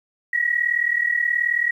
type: tone pair together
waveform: sine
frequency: 1894.3 / 1933 Hz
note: A#6 / B6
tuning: +27 / -38 cents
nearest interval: unison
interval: 35 cents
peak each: -21 dBFS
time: 0.33-1.71 s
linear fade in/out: 5 ms
effects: 9-bit